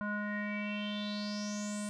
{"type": "tone with low-pass filter sweep", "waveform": "square", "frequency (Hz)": 207.7, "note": "G#3", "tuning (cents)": 0, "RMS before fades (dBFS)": -37, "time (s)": [0.01, 1.89], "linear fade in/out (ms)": 0, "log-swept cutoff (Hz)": [1300, 8900], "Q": 7.4, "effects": []}